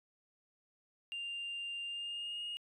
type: tone with pitch glide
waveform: sine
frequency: 2794 to 2859 Hz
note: F7 to F7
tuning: 0 to +40 cents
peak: -37 dBFS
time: 1.12-2.57 s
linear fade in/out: 0 ms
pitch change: +40 cents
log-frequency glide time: 1.85-2.43 s
effects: tanh soft clip ceiling -36 dBFS